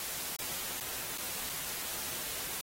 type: noise with dropouts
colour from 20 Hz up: white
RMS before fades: -38 dBFS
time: 0-2.61 s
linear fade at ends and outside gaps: 1 ms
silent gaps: 0.364-0.389 / 0.801-0.808 / 1.176-1.182 / 1.494-1.497 s
effects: AAC 48 kbps